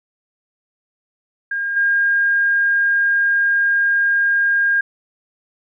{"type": "tone with level steps", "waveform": "sine", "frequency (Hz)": 1615, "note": "G#6", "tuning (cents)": -49, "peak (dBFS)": [-19, -13], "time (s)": [1.51, 4.81], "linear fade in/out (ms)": 5, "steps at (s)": 1.76, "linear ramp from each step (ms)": 10, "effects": []}